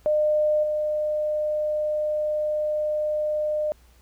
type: tone with level steps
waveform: sine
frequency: 606 Hz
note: D#5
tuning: 46 cents flat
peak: -18 / -22 dBFS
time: 0.06-3.72 s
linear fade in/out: 0 ms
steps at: 0.63 s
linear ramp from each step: 5 ms
effects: added 60 Hz sine -53 dBFS peak until 4.01 s + pink hiss -60 dBFS RMS until 4.01 s